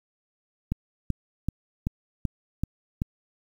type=click train; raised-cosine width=5 ms; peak=-13 dBFS; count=7; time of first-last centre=0.72-3.019 s; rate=2.61 Hz; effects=8-bit